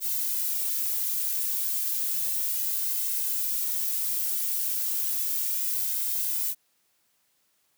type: noise with flanger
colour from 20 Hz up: violet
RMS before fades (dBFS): -28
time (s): 0-6.55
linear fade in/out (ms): 50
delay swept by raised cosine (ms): 1.9 to 2.61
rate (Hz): 0.33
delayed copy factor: +0.65
effects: white hiss -70 dBFS RMS until 7.77 s + high-pass 80 Hz 12 dB/octave